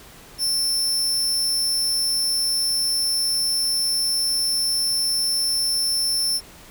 sawtooth tone, 5360 Hz, E8, 28 cents sharp, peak -17 dBFS, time 0.38-6.41 s, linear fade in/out 50 ms, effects pink hiss -45 dBFS RMS until 6.7 s

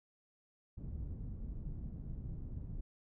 pink low-pass noise, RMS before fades -43 dBFS, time 0.77-2.81 s, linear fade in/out 10 ms, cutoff 140 Hz, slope 12 dB/octave, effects none

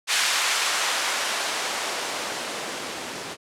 blue noise with band-pass filter sweep, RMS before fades -26 dBFS, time 0.07-3.37 s, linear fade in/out 50 ms, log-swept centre 1500 to 230 Hz, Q 0.71, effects low-pass 9000 Hz 12 dB/octave

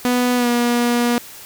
sawtooth tone with pitch glide, 246.9 to 240 Hz, B3 to B3, 0 to -49 cents, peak -11 dBFS, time 0.05-1.18 s, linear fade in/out 0 ms, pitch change -49 cents, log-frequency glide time 0.36-0.48 s, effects white hiss -38 dBFS RMS until 1.45 s

